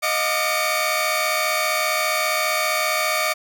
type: tone cluster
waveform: sawtooth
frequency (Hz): 625 / 705 / 1195 / 1810 / 2258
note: D#5 / F5 / D6 / A6 / C#7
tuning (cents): +8 / +16 / +30 / +48 / +31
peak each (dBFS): -21 / -25 / -21 / -29 / -21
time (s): 0.02-3.34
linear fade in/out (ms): 20
effects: none